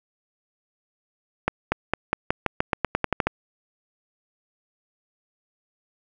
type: accelerating click train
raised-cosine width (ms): 0.5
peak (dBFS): -5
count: 14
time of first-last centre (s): 1.48-3.27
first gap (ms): 240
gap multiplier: 0.9
effects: none